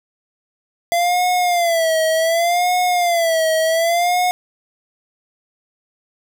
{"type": "tone with vibrato", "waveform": "square", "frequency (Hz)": 680, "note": "F5", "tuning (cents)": -46, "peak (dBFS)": -15, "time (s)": [0.92, 4.31], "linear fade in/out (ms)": 0, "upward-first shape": "sine", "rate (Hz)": 0.67, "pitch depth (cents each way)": 110, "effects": ["7-bit"]}